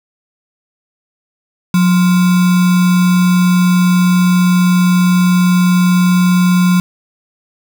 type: tone with sample-and-hold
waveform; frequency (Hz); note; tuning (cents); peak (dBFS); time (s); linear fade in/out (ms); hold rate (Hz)
sine; 180.1; F#3; -46; -7; 1.74-6.8; 2; 1225
effects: none